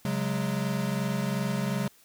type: chord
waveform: square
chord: C# suspended fourth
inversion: none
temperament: equal with one note detuned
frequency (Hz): 136.53 / 185 / 207.7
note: C#3 / F#3 / G#3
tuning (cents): -26 / 0 / 0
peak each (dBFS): -32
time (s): 0.05-1.88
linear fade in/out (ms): 2
effects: white hiss -59 dBFS RMS until 2.04 s